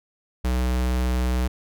square tone, 62.4 Hz, B1, 19 cents sharp, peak -21 dBFS, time 0.44-1.48 s, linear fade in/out 10 ms, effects none

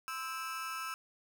35% pulse tone with amplitude modulation, 1312 Hz, E6, 9 cents flat, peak -32 dBFS, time 0.08-0.94 s, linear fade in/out 0 ms, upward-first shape sine, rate 281 Hz, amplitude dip 90%, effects none

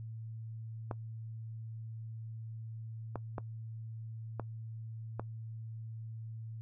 clicks, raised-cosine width 1 ms, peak -23 dBFS, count 5, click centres 0.912 / 3.157 / 3.382 / 4.397 / 5.196 s, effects noise-tail reverb RT60 0.1 s tail -20 dB re dry + added 112 Hz sine -41 dBFS peak until 6.61 s

